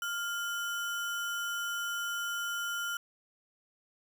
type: tone with sample-and-hold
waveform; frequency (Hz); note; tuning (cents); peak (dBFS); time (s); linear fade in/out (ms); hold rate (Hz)
sine; 1400; F6; +4; -32; 0.02-2.97; 2; 4410
effects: none